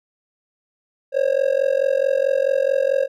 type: tone with amplitude modulation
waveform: triangle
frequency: 542 Hz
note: C#5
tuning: 39 cents flat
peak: -10 dBFS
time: 1.12-3.08 s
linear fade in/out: 50 ms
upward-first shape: sine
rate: 44.6 Hz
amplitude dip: 95%
effects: none